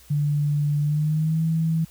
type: tone with pitch glide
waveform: sine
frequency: 146.7 to 161.84 Hz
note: D3 to E3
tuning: -2 to -32 cents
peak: -19 dBFS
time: 0.1-1.85 s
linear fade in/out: 10 ms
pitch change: +170 cents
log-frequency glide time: 0.81-1.43 s
effects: added 60 Hz sine -53 dBFS peak until 1.9 s + white hiss -52 dBFS RMS until 1.9 s